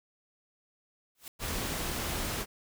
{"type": "noise with exponential growth", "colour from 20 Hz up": "white", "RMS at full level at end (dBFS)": -40, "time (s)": [1.15, 1.28], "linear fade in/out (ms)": 1, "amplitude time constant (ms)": 27}
{"type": "noise", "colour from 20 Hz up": "pink", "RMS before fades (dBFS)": -34, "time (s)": [1.39, 2.46], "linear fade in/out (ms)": 50}
{"effects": []}